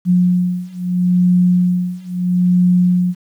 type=beating tone pair; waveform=sine; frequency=179 / 179.76 Hz; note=F3 / F#3; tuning=+43 / -50 cents; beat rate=0.76 Hz; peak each=-15 / -14 dBFS; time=0.05-3.15 s; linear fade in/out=50 ms; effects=8-bit